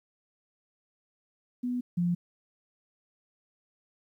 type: tone pair in turn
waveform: sine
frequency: 246.9 / 174.58 Hz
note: B3 / F3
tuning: 0 / 0 cents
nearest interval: tritone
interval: 600 cents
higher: first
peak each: -28 / -24 dBFS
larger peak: second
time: 1.63-1.81 / 1.97-2.15 s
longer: neither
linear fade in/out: 10 ms
effects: 11-bit